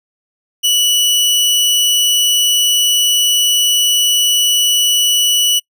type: tone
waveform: sawtooth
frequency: 2950 Hz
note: F#7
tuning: 6 cents flat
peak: -7 dBFS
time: 0.63-5.6 s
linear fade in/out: 20 ms
effects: noise-tail reverb RT60 0.1 s tail -26 dB re dry